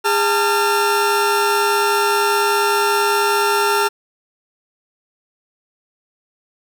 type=tone cluster; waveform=40% pulse; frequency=408.2 / 895 / 1375 Hz; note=G#4 / A5 / F6; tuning=-30 / +29 / -27 cents; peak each=-18 dBFS; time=0.04-3.89 s; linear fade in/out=20 ms; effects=none